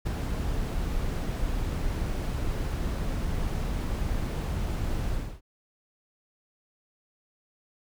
brown noise with ADSR envelope, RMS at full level -25 dBFS, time 0.05-5.41 s, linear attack 18 ms, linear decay 10 ms, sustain -4 dB, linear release 290 ms, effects none

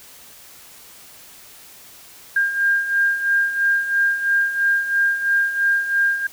sine beating tone pair, 1603 / 1606 Hz, G6 / G6, +38 / +41 cents, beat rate 3 Hz, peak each -23 / -17 dBFS, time 2.36-6.27 s, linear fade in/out 5 ms, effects white hiss -44 dBFS RMS until 6.32 s

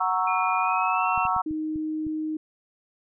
sine chord, F# dominant seventh, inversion none, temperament equal, 740 / 932.3 / 1108.7 / 1318.5 Hz, F#5 / A#5 / C#6 / E6, 0 / 0 / 0 / 0 cents, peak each -27 dBFS, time 0-1.42 s, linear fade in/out 10 ms
sine tone with pitch glide, 2433 to 2700 Hz, D#7 to E7, -39 to +41 cents, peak -30 dBFS, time 0.27-1.27 s, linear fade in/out 5 ms, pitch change +180 cents, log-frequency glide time 0.59-1.07 s
clicks, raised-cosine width 5 ms, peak -28 dBFS, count 6, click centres 1.177 / 1.253 / 1.364 / 1.51 / 1.759 / 2.067 s
sine tone, 311.1 Hz, D#4, in tune, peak -26 dBFS, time 1.46-2.37 s, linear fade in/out 5 ms
effects none

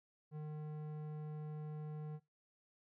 square tone with low-pass filter, 152.2 Hz, D#3, 38 cents flat, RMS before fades -45 dBFS, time 0.31-2.2 s, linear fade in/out 50 ms, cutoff 820 Hz, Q 0.52, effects noise-tail reverb RT60 0.2 s tail -19 dB re dry

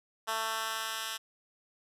10% pulse tone with high-pass filter sweep, 222.4 Hz, A3, 19 cents sharp, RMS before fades -35 dBFS, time 0.27-1.18 s, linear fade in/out 20 ms, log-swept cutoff 930 to 2200 Hz, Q 0.96, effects resampled to 32000 Hz

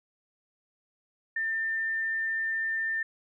sine tone, 1796 Hz, A6, 35 cents sharp, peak -27 dBFS, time 1.36-3.03 s, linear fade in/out 5 ms, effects none

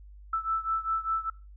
sine beating tone pair, 1318.5 / 1323.5 Hz, E6 / E6, 0 / +7 cents, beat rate 5 Hz, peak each -29 / -31 dBFS, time 0.33-1.3 s, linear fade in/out 5 ms, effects noise-tail reverb RT60 0.3 s tail -23 dB re dry + added 50 Hz sine -46 dBFS peak until 1.56 s

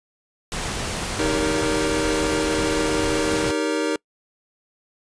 pink noise, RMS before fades -27 dBFS, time 0.52-3.51 s, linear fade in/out 0 ms
square chord, Eb dominant seventh, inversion none, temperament equal with one note detuned, 311.1 / 392 / 466.2 / 565.4 Hz, Eb4 / G4 / Bb4 / Db5, 0 / 0 / 0 / +34 cents, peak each -25 / -29 / -26 / -30 dBFS, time 1.19-3.96 s, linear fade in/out 2 ms
effects noise-tail reverb RT60 0.1 s tail -26 dB re dry + resampled to 22050 Hz

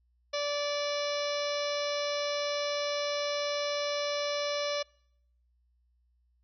harmonic tone, 581 Hz, D5, 19 cents flat, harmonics 1 / 2 / 3 / 4 / 5 / 6 / 7 / 8 / 9 / 10, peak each -31 / -39 / -44 / -41 / -44 / -42 / -41 / -52 / -41 / -46 dBFS, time 0.33-4.83 s, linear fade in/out 10 ms, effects noise-tail reverb RT60 0.7 s tail -25 dB re dry + added 60 Hz sine -67 dBFS peak until 6.43 s

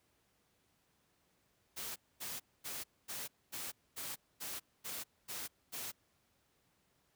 white noise bursts, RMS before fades -43 dBFS, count 10, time 1.76-5.92 s, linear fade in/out 20 ms, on 200 ms, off 240 ms, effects pink hiss -75 dBFS RMS until 7.15 s + high-pass 60 Hz 12 dB/octave

